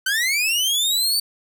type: linear sweep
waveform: sawtooth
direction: up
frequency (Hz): 1499 to 4582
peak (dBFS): -15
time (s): 0.06-1.2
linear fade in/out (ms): 5
effects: none